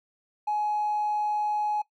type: tone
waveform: triangle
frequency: 841 Hz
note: G#5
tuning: 22 cents sharp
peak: -21 dBFS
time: 0.47-1.82 s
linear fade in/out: 10 ms
effects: noise-tail reverb RT60 0.1 s tail -20 dB re dry + tanh soft clip ceiling -21 dBFS